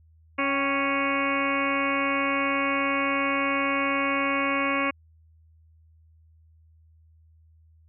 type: harmonic tone with a mistuned harmonic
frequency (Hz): 277.2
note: C#4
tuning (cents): 0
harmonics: 1 / 2 / 3 / 4 / 5 / 6 / 7 / 8 / 9 / 10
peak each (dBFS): -29 / -31 / -39 / -28 / -37 / -35 / -38 / -29 / -34 / -36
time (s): 0.38-4.91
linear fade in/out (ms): 10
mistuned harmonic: 3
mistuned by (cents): -80
effects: added 80 Hz sine -54 dBFS peak until 7.88 s